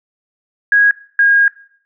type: tone pair in turn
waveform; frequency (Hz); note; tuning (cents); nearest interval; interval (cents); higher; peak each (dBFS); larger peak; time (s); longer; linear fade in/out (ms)
sine; 1650 / 1630.1; G#6 / G#6; -12 / -33; unison; 21; first; -7; neither; 0.72-0.91 / 1.19-1.48; second; 2
effects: noise-tail reverb RT60 0.6 s tail -20 dB re dry